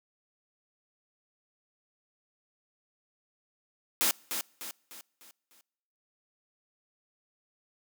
white noise with echo, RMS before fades -26 dBFS, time 4.01-4.11 s, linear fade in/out 0 ms, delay 300 ms, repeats 5, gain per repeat -7 dB, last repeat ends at 5.61 s, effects noise-tail reverb RT60 1.0 s tail -26 dB re dry + high-pass 200 Hz 12 dB/octave

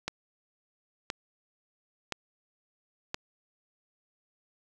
click train, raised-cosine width 0.2 ms, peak -14 dBFS, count 4, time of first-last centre 0.08-3.144 s, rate 0.979 Hz, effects none

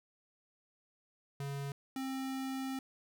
square tone pair in turn, 140 / 265.3 Hz, C#3 / C4, +18 / +24 cents, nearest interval major seventh, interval 1106 cents, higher second, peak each -38 / -37 dBFS, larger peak second, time 1.4-1.72 / 1.96-2.79 s, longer second, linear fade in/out 2 ms, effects none

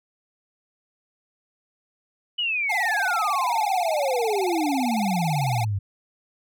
sine exponential sweep, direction down, 2991 to 95.4 Hz, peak -22 dBFS, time 2.38-5.79 s, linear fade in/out 10 ms
square tone with vibrato, 784 Hz, G5, in tune, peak -26 dBFS, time 2.69-5.65 s, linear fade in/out 10 ms, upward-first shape sine, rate 18 Hz, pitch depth 200 cents each way
effects none

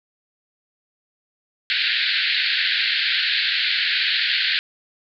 white band-pass noise, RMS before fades -21 dBFS, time 1.7-4.59 s, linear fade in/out 0 ms, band 1500 to 4500 Hz, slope 96 dB/octave, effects none

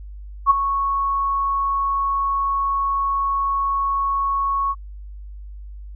sine tone with ADSR envelope, 1106 Hz, C#6, 4 cents flat, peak -7 dBFS, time 0.46-4.75 s, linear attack 44 ms, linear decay 16 ms, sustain -11 dB, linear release 43 ms, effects added 50 Hz sine -33 dBFS peak until 5.95 s

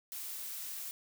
blue noise, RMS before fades -42 dBFS, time 0.12-0.91 s, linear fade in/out 0 ms, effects none

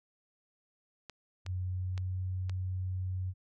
clicks, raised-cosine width 0.2 ms, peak -27 dBFS, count 4, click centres 1.097 / 1.464 / 1.978 / 2.496 s
sine tone with pitch glide, 91.6 to 92.61 Hz, F#2 to F#2, -17 to +2 cents, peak -32 dBFS, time 1.45-3.34 s, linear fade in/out 50 ms, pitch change +19 cents, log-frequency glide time 1.6-2.18 s
effects none

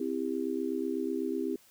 sine chord, C major, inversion none, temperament equal with one note detuned, 261.6 / 329.6 / 397.7 Hz, C4 / E4 / G4, 0 / 0 / +25 cents, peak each -34 dBFS, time 0-1.56 s, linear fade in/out 5 ms, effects white hiss -61 dBFS RMS until 1.7 s

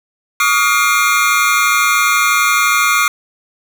square tone cluster, 1132 / 1244 / 1413 / 2122 / 2402 Hz, C#6 / D#6 / F6 / C7 / D7, +36 / -1 / +20 / +24 / +38 cents, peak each -18 dBFS, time 0.4-3.08 s, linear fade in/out 2 ms, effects none

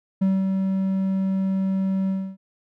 triangle tone with ADSR envelope, 191.6 Hz, G3, 39 cents flat, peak -14 dBFS, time 0.21-2.37 s, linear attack 12 ms, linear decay 210 ms, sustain -4 dB, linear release 280 ms, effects none

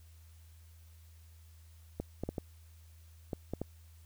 clicks, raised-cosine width 2 ms, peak -22 dBFS, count 7, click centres 2 / 2.236 / 2.29 / 2.382 / 3.332 / 3.536 / 3.616 s, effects added 81 Hz sine -54 dBFS peak until 4.05 s + white hiss -67 dBFS RMS until 4.05 s

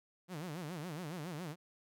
sawtooth tone with vibrato, 164.3 Hz, E3, 5 cents flat, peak -37 dBFS, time 0.28-1.56 s, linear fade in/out 50 ms, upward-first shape sine, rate 7.2 Hz, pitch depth 220 cents each way, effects none

